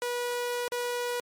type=tone with dropouts; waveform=sawtooth; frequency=486.1 Hz; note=B4; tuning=28 cents flat; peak=-25 dBFS; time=0.02-1.2 s; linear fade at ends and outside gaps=1 ms; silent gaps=0.68-0.72 s; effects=MP3 64 kbps